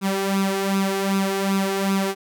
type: tone with flanger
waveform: sawtooth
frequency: 194.8 Hz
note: G3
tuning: 11 cents flat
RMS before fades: -22 dBFS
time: 0.01-2.15 s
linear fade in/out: 50 ms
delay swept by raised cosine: 0.78 to 2.48 ms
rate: 2.6 Hz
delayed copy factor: +0.65
effects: none